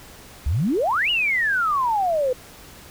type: exponential two-way sweep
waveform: sine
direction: up then down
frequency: 62.2 to 2960 to 490.8 Hz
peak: -18 dBFS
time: 0.46-2.33 s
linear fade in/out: 5 ms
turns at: 1.1 s
effects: pink hiss -44 dBFS RMS until 2.9 s